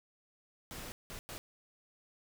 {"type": "noise bursts at uneven times", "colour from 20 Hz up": "pink", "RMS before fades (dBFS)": -45, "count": 3, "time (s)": [[0.71, 0.92], [1.1, 1.19], [1.29, 1.38]], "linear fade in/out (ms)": 0, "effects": []}